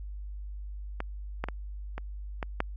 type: clicks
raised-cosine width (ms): 0.5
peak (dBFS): -17 / -15 / -19 / -21 / -17 / -11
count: 6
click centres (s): 1.004 / 1.44 / 1.486 / 1.98 / 2.428 / 2.604
effects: added 50 Hz sine -36 dBFS peak until 2.76 s + MP3 96 kbps